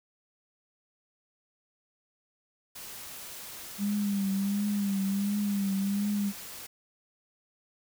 white noise, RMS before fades -43 dBFS, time 2.75-6.67 s, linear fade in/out 10 ms
sine tone with vibrato, 200.2 Hz, G3, 37 cents sharp, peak -26 dBFS, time 3.78-6.33 s, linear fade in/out 50 ms, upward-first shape triangle, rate 1.4 Hz, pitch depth 62 cents each way
effects none

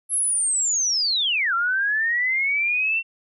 sine linear two-way sweep, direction down then up, 11170 to 1345 to 2727 Hz, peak -19 dBFS, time 0.09-3.03 s, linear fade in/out 50 ms, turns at 1.54 s, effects none

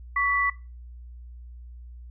sine tone pair together, 1126.4 / 1975.5 Hz, C#6 / B6, +27 / 0 cents, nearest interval minor seventh, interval 973 cents, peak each -24 dBFS, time 0.16-0.5 s, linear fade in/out 5 ms, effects noise-tail reverb RT60 0.3 s tail -18 dB re dry + added 60 Hz sine -40 dBFS peak until 2.1 s

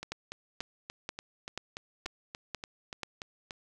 two click trains, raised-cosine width 0.2 ms, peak -22 / -18 dBFS, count 13 / 7, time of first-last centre 0.03-3.508 / 0.12-3.033 s, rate 3.45 / 2.06 Hz, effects none

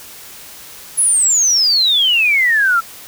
sine exponential sweep, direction down, 10800 to 1318.5 Hz, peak -10 dBFS, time 0.97-2.81 s, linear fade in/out 20 ms, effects white hiss -36 dBFS RMS until 3.07 s

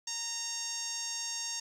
5% pulse tone with low-pass filter, 924 Hz, A#5, 16 cents flat, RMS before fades -37 dBFS, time 0.07-1.6 s, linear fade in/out 5 ms, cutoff 6200 Hz, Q 5.5, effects 10-bit

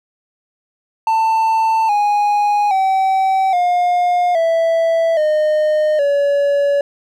triangle tone with pitch steps, 891 / 826.5 / 766.8 / 711.3 / 659.8 / 612.1 / 567.8 Hz, A5 / G#5 / G5 / F5 / E5 / D#5 / C#5, +22 / -9 / -38 / +32 / +1 / -28 / +41 cents, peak -10 dBFS, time 1.07-6.81 s, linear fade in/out 2 ms, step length 820 ms, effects none

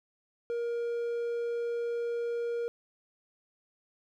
triangle tone, 471.3 Hz, A#4, 19 cents sharp, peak -28 dBFS, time 0.5-2.68 s, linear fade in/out 0 ms, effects none

